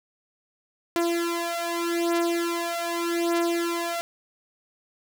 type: beating tone pair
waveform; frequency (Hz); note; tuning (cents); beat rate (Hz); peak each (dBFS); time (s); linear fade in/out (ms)
sawtooth; 340 / 340.83; F4 / F4; -46 / -42; 0.83; -23; 0.96-4.01; 0
effects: none